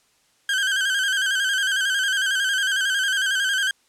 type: tone with vibrato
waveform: 30% pulse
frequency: 1568 Hz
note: G6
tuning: in tune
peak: -17 dBFS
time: 0.49-3.71 s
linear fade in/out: 2 ms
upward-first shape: square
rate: 11 Hz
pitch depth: 50 cents each way
effects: white hiss -62 dBFS RMS until 3.88 s + low-pass 9000 Hz 12 dB/octave